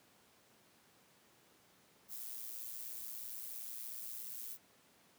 violet noise with amplitude modulation, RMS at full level -43 dBFS, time 2.08-4.58 s, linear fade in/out 50 ms, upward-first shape sine, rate 117 Hz, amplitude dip 65%, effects pink hiss -67 dBFS RMS until 5.18 s + high-pass 150 Hz 12 dB/octave

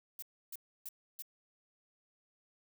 violet noise bursts, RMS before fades -44 dBFS, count 4, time 0.19-1.222 s, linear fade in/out 2 ms, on 33 ms, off 300 ms, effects none

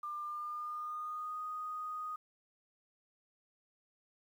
sine tone with pitch glide, 1196 to 1242.5 Hz, D6 to D#6, +31 to -3 cents, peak -38 dBFS, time 0.03-2.16 s, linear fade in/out 5 ms, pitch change +66 cents, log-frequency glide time 0.23-1.41 s, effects 11-bit

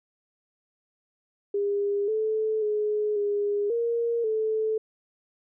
sine tone with pitch steps, 404.7 / 435.7 / 422 / 409.5 / 467.4 / 437.1 Hz, G#4 / A4 / G#4 / G#4 / A#4 / A4, -45 / -17 / +28 / -24 / +5 / -11 cents, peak -23 dBFS, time 1.54-4.78 s, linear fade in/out 5 ms, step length 540 ms, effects none

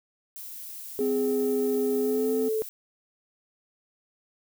violet noise, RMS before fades -40 dBFS, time 0.36-2.69 s, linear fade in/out 0 ms
sine tone with pitch glide, 415.3 to 438.7 Hz, G#4 to A4, 0 to -5 cents, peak -24 dBFS, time 0.99-2.62 s, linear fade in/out 0 ms, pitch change +95 cents, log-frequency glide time 1.98-2.32 s
triangle tone, 257.5 Hz, C4, 28 cents flat, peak -26 dBFS, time 1-2.49 s, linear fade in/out 10 ms
effects none

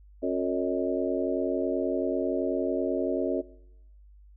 harmonic tone with a mistuned harmonic, 90.5 Hz, F#2, 38 cents flat, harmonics 3 / 4 / 5 / 6 / 7, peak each -30 / -31 / -32 / -33 / -33 dBFS, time 0.22-3.42 s, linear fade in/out 20 ms, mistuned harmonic 6, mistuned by +71 cents, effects noise-tail reverb RT60 0.8 s tail -20 dB re dry + added 50 Hz sine -50 dBFS peak until 4.36 s

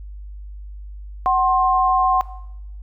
sine tone pair together, 748.8 / 1059 Hz, F#5 / C6, +20 / +21 cents, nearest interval tritone, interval 601 cents, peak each -17 dBFS, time 1.26-2.21 s, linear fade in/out 0 ms, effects noise-tail reverb RT60 0.8 s tail -17 dB re dry + added 50 Hz sine -32 dBFS peak until 2.82 s

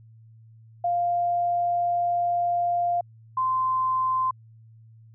sine tone pair in turn, 698.5 / 1036.9 Hz, F5 / C6, 0 / -16 cents, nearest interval perfect fifth, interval 684 cents, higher second, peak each -21 dBFS, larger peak neither, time 0.84-3.01 / 3.37-4.31 s, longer first, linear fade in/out 5 ms, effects added 112 Hz sine -48 dBFS peak until 5.14 s

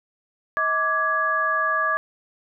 sine tone cluster, 637 / 1170 / 1670 Hz, D#5 / D6 / G#6, +41 / -7 / +9 cents, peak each -29 / -22 / -23 dBFS, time 0.57-1.97 s, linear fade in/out 0 ms, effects none

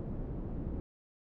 pink low-pass noise, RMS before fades -38 dBFS, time 0-0.8 s, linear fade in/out 0 ms, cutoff 360 Hz, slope 12 dB/octave, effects none

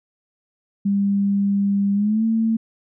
sine tone with pitch glide, 199.7 to 224.2 Hz, G3 to A3, +32 to +33 cents, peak -16 dBFS, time 0.85-2.57 s, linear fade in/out 10 ms, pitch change +201 cents, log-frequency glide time 1.94-2.24 s, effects none

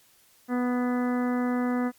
harmonic tone with a mistuned harmonic, 246.9 Hz, B3, in tune, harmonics 1 / 2 / 3 / 4 / 5 / 6 / 7 / 8, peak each -24 / -33 / -36 / -40 / -38 / -43 / -42 / -44 dBFS, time 0.48-1.92 s, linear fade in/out 50 ms, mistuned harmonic 8, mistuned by +22 cents, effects white hiss -60 dBFS RMS until 1.98 s + MP3 96 kbps

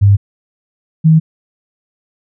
sine tone pair in turn, 100.3 / 159.22 Hz, G2 / D#3, +40 / +40 cents, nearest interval minor sixth, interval 800 cents, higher second, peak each -4 dBFS, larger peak neither, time 0.01-0.17 / 1.04-1.2 s, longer neither, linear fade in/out 20 ms, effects none

